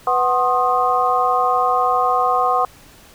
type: harmonic tone with a mistuned harmonic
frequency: 248.1 Hz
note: B3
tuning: 8 cents sharp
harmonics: 2 / 3 / 4 / 5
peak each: -23 / -18 / -19 / -20 dBFS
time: 0.07-2.65 s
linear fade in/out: 2 ms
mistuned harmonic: 4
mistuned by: +120 cents
effects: pink hiss -46 dBFS RMS until 3.14 s